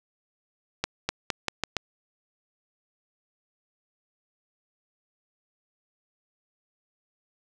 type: accelerating click train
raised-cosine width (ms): 0.2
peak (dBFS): -8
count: 6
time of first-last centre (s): 0.84-1.767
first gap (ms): 250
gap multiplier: 0.85
effects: none